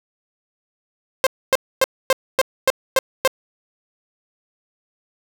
sawtooth tone bursts, 527 Hz, C5, 12 cents sharp, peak -8 dBFS, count 8, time 1.24-3.276 s, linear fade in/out 0 ms, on 27 ms, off 260 ms, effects none

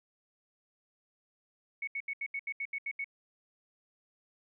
sine tone bursts, 2217 Hz, C#7, in tune, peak -33 dBFS, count 10, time 1.82-3.044 s, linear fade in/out 5 ms, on 54 ms, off 76 ms, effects none

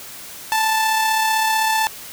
sawtooth tone with amplitude modulation, 880 Hz, A5, in tune, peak -11 dBFS, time 0.52-1.87 s, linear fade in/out 0 ms, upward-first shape sine, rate 35.7 Hz, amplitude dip 30%, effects white hiss -36 dBFS RMS until 2.12 s

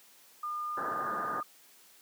sine tone with pitch glide, 1210 to 1221.2 Hz, D#6 to D#6, -49 to -33 cents, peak -33 dBFS, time 0.43-1.43 s, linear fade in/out 5 ms, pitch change +16 cents, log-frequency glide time 0.61-1.16 s
white low-pass noise, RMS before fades -38 dBFS, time 0.77-1.41 s, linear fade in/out 5 ms, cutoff 1700 Hz, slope 96 dB/octave
effects white hiss -59 dBFS RMS until 2.01 s + high-pass 200 Hz 12 dB/octave

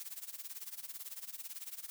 blue noise with tremolo, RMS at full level -43 dBFS, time 0-1.9 s, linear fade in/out 0 ms, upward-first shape sine, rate 18 Hz, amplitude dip 85%, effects none

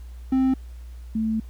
triangle / sine tone pair in turn, 262.5 / 220.7 Hz, C4 / A3, +6 / +5 cents, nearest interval minor third, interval 301 cents, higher first, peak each -15 / -21 dBFS, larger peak first, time 0.32-0.54 / 1.15-1.4 s, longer second, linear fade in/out 5 ms, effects added 60 Hz sine -36 dBFS peak until 1.49 s + pink hiss -58 dBFS RMS until 1.49 s

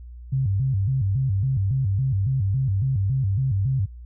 sine tone with vibrato, 114.2 Hz, A#2, 35 cents flat, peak -19 dBFS, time 0.32-3.86 s, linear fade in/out 10 ms, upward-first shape square, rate 3.6 Hz, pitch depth 270 cents each way, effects added 60 Hz sine -37 dBFS peak until 4.05 s

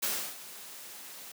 white noise with ADSR envelope, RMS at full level -30 dBFS, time 0.02-1.32 s, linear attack 14 ms, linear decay 310 ms, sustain -16 dB, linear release 5 ms, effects high-pass 200 Hz 12 dB/octave

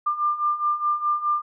sine beating tone pair, 1192 / 1196.8 Hz, D6 / D6, +25 / +32 cents, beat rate 4.8 Hz, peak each -26 / -22 dBFS, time 0.06-1.42 s, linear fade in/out 10 ms, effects none

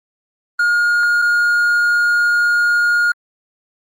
triangle tone pair in turn, 1426 / 1426 Hz, F6 / F6, +36 / +36 cents, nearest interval unison, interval 0 cents, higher neither, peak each -10 dBFS, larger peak neither, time 0.59-1.22 / 1.22-3.12 s, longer second, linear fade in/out 5 ms, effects Opus 24 kbps

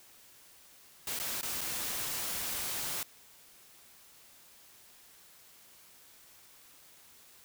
white noise with dropouts, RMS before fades -36 dBFS, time 1.07-3.03 s, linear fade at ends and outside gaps 2 ms, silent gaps 1.19-1.198 / 1.412-1.429 / 1.609-1.613 s, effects white hiss -58 dBFS RMS until 7.44 s

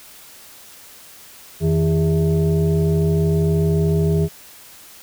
sine tone with frequency modulation, 160.1 Hz, D#3, 50 cents sharp, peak -14 dBFS, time 1.6-4.29 s, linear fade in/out 50 ms, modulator 247 Hz, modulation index 0.99, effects white hiss -43 dBFS RMS until 5.02 s

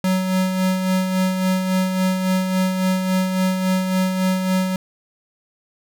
square tone with tremolo, 186.6 Hz, F#3, 15 cents sharp, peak -16 dBFS, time 0.04-4.76 s, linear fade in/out 2 ms, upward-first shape sine, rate 3.6 Hz, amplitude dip 45%, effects none

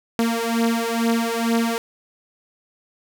sawtooth beating tone pair, 229.4 / 231.6 Hz, A#3 / A#3, -28 / -11 cents, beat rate 2.2 Hz, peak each -18 dBFS, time 0.19-1.78 s, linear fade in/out 0 ms, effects none

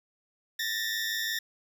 20% pulse tone pair together, 1777 / 1882.7 Hz, A6 / A#6, +17 / +17 cents, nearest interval minor second, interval 100 cents, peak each -26 / -29 dBFS, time 0.59-1.39 s, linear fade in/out 5 ms, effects none

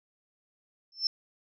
sine tone with exponential growth, 5330 Hz, E8, 18 cents sharp, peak -20 dBFS, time 0.92-1.07 s, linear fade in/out 2 ms, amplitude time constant 31 ms, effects none

